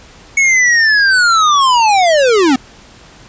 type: linear sweep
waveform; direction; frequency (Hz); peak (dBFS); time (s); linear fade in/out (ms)
square; down; 2217 to 244.5; -8; 0.37-2.56; 5
effects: pink hiss -40 dBFS RMS until 3.28 s + resampled to 16000 Hz